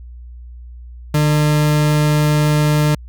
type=tone; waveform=40% pulse; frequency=150.3 Hz; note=D3; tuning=40 cents sharp; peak=-11 dBFS; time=1.14-2.95 s; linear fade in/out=5 ms; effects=added 60 Hz sine -32 dBFS peak until 3.08 s